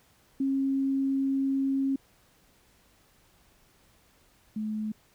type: tone pair in turn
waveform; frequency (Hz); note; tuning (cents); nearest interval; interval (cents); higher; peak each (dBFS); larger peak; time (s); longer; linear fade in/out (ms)
sine; 270.9 / 215; C#4 / A3; -40 / -40; major third; 400; first; -24 / -29; first; 0.4-1.96 / 4.56-4.92; first; 5
effects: pink hiss -63 dBFS RMS until 5.14 s